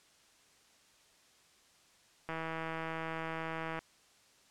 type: click train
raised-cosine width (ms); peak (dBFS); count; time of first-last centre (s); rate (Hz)
0.5; -24; 244; 2.29-3.79; 162
effects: white hiss -65 dBFS RMS until 4.5 s + low-pass 8000 Hz 12 dB/octave